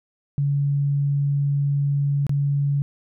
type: tone with dropouts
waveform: sine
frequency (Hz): 141.8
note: C#3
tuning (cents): +40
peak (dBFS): -18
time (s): 0.38-2.82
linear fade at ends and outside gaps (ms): 0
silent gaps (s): 2.267-2.294
effects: none